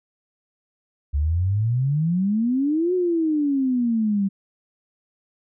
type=exponential two-way sweep; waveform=sine; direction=up then down; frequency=69 to 370 to 192.3 Hz; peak=-18 dBFS; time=1.13-4.29 s; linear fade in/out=20 ms; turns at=2.94 s; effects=none